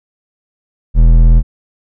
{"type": "tone with hard clipping", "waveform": "sine", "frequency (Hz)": 40.96, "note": "E1", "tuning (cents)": -10, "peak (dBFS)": -5, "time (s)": [0.94, 1.43], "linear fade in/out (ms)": 50, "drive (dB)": 9, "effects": []}